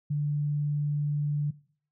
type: tone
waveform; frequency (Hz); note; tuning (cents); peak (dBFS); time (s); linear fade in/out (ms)
sine; 146.83; D3; 0; -25; 0.1-1.51; 10
effects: noise-tail reverb RT60 0.5 s tail -20 dB re dry